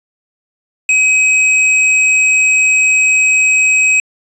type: tone with hard clipping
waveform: sine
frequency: 2536 Hz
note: D#7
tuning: 32 cents sharp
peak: -9 dBFS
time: 0.89-4 s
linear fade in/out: 2 ms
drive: 15 dB
effects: resampled to 24000 Hz